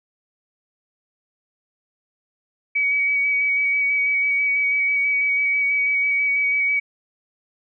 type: tone with vibrato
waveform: sine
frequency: 2266 Hz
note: C#7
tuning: 37 cents sharp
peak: -17 dBFS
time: 2.75-6.8 s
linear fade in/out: 10 ms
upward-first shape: square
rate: 6.1 Hz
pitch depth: 13 cents each way
effects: none